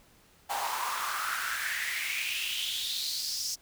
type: noise with high-pass filter sweep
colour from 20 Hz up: pink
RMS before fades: -33 dBFS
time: 0.49-3.56 s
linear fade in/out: 20 ms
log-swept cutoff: 800 to 5700 Hz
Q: 5.4
effects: pink hiss -61 dBFS RMS until 3.61 s